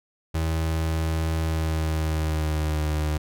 35% pulse tone with pitch glide, 80.4 to 76.46 Hz, E2 to D#2, -43 to -30 cents, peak -21 dBFS, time 0.34-3.18 s, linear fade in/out 10 ms, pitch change -87 cents, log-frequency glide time 1.4-2.88 s, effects none

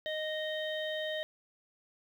harmonic tone, 620 Hz, D#5, 6 cents flat, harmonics 1 / 3 / 5 / 6, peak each -35 / -40 / -42 / -43 dBFS, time 0.06-1.23 s, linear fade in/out 0 ms, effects 10-bit

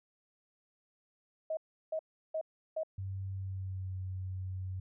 sine tone bursts, 634 Hz, D#5, 32 cents sharp, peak -32 dBFS, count 4, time 1.5-2.834 s, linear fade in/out 5 ms, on 71 ms, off 350 ms
sine tone with pitch glide, 96.2 to 93.46 Hz, G2 to F#2, -32 to +18 cents, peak -36 dBFS, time 2.98-4.8 s, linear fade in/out 5 ms, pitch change -50 cents, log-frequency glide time 3.32-3.96 s
effects none

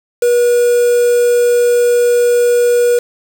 triangle tone with quantisation, 483.1 Hz, B4, 38 cents flat, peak -6 dBFS, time 0.22-2.99 s, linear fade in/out 5 ms, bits 4, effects none

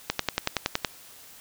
click train, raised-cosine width 0.2 ms, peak -6 dBFS, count 9, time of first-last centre 0.1-0.848 s, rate 10.7 Hz, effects white hiss -49 dBFS RMS until 1.4 s

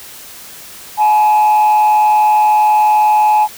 sine tone with frequency modulation, 850 Hz, G#5, 40 cents sharp, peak -5 dBFS, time 0.97-3.48 s, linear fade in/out 50 ms, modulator 128 Hz, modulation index 0.3, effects tanh soft clip ceiling -6 dBFS + white hiss -34 dBFS RMS until 3.57 s

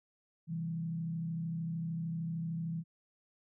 sine tone with frequency modulation, 164.81 Hz, E3, in tune, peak -34 dBFS, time 0.47-2.84 s, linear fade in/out 50 ms, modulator 33.2 Hz, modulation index 0.5, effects none

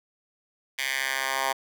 10% pulse tone with high-pass filter sweep, 134.1 Hz, C3, 43 cents sharp, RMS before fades -28 dBFS, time 0.78-1.53 s, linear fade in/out 10 ms, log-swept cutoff 2300 to 940 Hz, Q 2.1, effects none

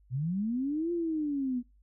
sine linear two-way sweep, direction up then down, 117.6 to 349.2 to 239.2 Hz, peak -28 dBFS, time 0.1-1.63 s, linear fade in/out 50 ms, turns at 0.92 s, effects noise-tail reverb RT60 0.3 s tail -25 dB re dry + added 50 Hz sine -59 dBFS peak until 1.82 s

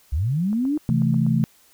sine linear sweep, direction up, 60.6 to 311.1 Hz, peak -19 dBFS, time 0.12-0.78 s, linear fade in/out 10 ms
click train, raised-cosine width 1 ms, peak -28 dBFS, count 7, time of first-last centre 0.53-1.265 s, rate 8.16 Hz
sine chord, A minor, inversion first, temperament just, 132 / 165 / 220 Hz, C3 / E3 / A3, +16 / +2 / 0 cents, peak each -21 dBFS, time 0.89-1.44 s, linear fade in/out 0 ms
effects white hiss -56 dBFS RMS until 1.73 s

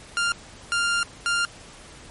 sawtooth tone bursts at uneven times, 1396.9 Hz, F6, in tune, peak -17 dBFS, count 3, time 0.17-0.32 / 0.72-1.03 / 1.26-1.45 s, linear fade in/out 0 ms, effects pink hiss -45 dBFS RMS until 2.1 s + MP3 48 kbps

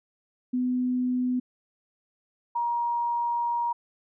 sine tone pair in turn, 250.8 / 946.9 Hz, B3 / A#5, +27 / +27 cents, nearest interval octave + major seventh, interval 2300 cents, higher second, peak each -23 / -24 dBFS, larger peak first, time 0.53-1.4 / 2.55-3.73 s, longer second, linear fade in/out 10 ms, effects none

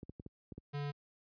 clicks, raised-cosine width 3 ms, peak -33 dBFS, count 6, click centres 0.031 / 0.095 / 0.198 / 0.263 / 0.522 / 0.58 s
square tone, 144.1 Hz, D3, 33 cents flat, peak -37 dBFS, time 0.73-0.92 s, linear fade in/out 20 ms
effects high-pass 60 Hz 12 dB/octave + resampled to 11025 Hz

